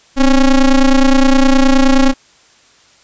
square ring-modulated tone, 137.8 Hz, C#3, 10 cents flat, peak -4 dBFS, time 0.16-2.14 s, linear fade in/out 50 ms, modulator 123 Hz, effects white hiss -48 dBFS RMS until 3.03 s + resampled to 16000 Hz

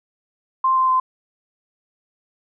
sine tone with pitch steps, 1050 / 1041.5 / 1033.2 Hz, C6 / C6 / C6, +6 / -8 / -22 cents, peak -14 dBFS, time 0.64-1 s, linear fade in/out 5 ms, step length 120 ms, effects none

